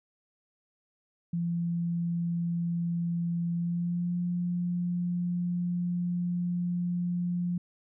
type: tone with pitch glide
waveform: sine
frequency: 170.7 to 175.9 Hz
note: F3 to F3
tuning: -39 to +13 cents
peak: -27 dBFS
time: 1.33-7.58 s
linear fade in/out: 5 ms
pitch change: +52 cents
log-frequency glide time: 3.53-4.17 s
effects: none